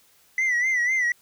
sine tone with vibrato, 2001 Hz, B6, 22 cents sharp, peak -17 dBFS, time 0.38-1.12 s, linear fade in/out 2 ms, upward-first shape sine, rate 4 Hz, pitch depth 89 cents each way, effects tanh soft clip ceiling -19 dBFS + white hiss -59 dBFS RMS until 1.21 s

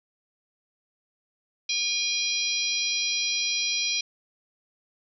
harmonic tone with a mistuned harmonic, 811 Hz, G#5, 41 cents flat, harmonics 3 / 4 / 5 / 6 / 7, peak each -30 / -31 / -30 / -33 / -30 dBFS, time 1.69-4.01 s, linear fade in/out 5 ms, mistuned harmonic 6, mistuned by +25 cents, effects none

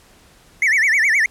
triangle tone with vibrato, 2000 Hz, B6, 21 cents sharp, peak -11 dBFS, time 0.62-1.26 s, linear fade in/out 2 ms, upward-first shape sine, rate 9.6 Hz, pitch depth 240 cents each way, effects pink hiss -50 dBFS RMS until 1.3 s + low-pass 12000 Hz 12 dB/octave

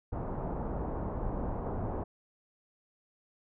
pink low-pass noise, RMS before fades -35 dBFS, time 0.12-2.04 s, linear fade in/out 10 ms, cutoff 970 Hz, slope 24 dB/octave, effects none

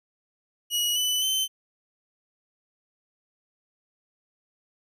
sawtooth tone with pitch steps, 2909 / 2991 / 3075 Hz, F#7 / F#7 / G7, -30 / +18 / -34 cents, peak -20 dBFS, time 0.7-1.48 s, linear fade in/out 50 ms, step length 260 ms, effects none

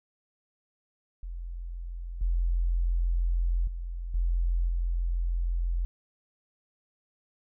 sine tone with level steps, 43.08 Hz, F1, 23 cents flat, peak -34 / -23 / -32 / -23 / -25 dBFS, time 1.23-5.85 s, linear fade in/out 0 ms, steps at 2.21 / 3.67 / 4.14 / 4.68 s, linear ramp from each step 5 ms, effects none

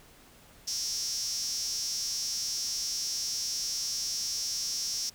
sawtooth tone with high-pass filter, 230 Hz, A#3, 23 cents flat, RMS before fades -33 dBFS, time 0.67-5.1 s, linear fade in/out 10 ms, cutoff 5500 Hz, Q 9.6, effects pink hiss -56 dBFS RMS until 5.14 s

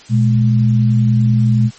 sine tone pair together, 120.5 / 211 Hz, B2 / G#3, -42 / +28 cents, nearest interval minor seventh, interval 970 cents, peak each -10 / -15 dBFS, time 0.09-1.71 s, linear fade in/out 50 ms, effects white hiss -41 dBFS RMS until 1.78 s + MP3 32 kbps

